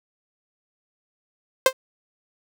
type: tone with exponential decay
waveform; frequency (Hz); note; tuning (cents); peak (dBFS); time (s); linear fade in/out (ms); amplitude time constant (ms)
sawtooth; 523.3; C5; 0; -5; 1.66-1.73; 2; 15
effects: none